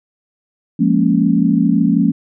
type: chord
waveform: sine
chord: Bb minor seventh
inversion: second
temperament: equal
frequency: 174.61 / 207.7 / 233.1 / 277.2 Hz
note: F3 / Ab3 / Bb3 / Db4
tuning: 0 / 0 / 0 / 0 cents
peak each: -16 dBFS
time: 0.79-2.12 s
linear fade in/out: 10 ms
effects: none